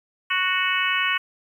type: harmonic tone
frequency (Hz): 370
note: F#4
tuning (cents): 0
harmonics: 3 / 4 / 5 / 6 / 7 / 8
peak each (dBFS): -27 / -27 / -27 / -27 / -27 / -27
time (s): 0.3-1.18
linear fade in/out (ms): 10
effects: 9-bit